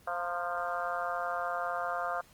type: harmonic tone with a mistuned harmonic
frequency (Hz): 174.61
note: F3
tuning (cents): 0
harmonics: 3 / 4 / 5 / 6 / 7 / 8 / 9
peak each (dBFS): -40 / -35 / -45 / -40 / -37 / -39 / -44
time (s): 0.07-2.21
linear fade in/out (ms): 5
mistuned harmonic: 5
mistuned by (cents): +74
effects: pink hiss -60 dBFS RMS until 2.33 s + Opus 24 kbps